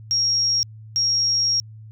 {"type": "tone bursts at uneven times", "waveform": "sine", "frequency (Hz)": 5588, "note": "F8", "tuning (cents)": 0, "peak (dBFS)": -17, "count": 2, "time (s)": [[0.11, 0.63], [0.96, 1.6]], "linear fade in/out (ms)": 0, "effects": ["added 109 Hz sine -38 dBFS peak until 1.91 s"]}